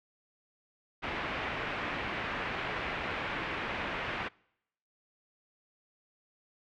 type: low-pass noise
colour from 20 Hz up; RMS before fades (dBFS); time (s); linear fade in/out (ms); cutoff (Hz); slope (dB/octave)
white; -36; 1.02-4.29; 20; 2500; 24
effects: noise-tail reverb RT60 0.8 s tail -26 dB re dry